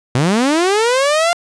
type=linear sweep; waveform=sawtooth; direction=up; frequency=117 to 702 Hz; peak=-8 dBFS; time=0.15-1.33 s; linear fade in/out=0 ms; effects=resampled to 22050 Hz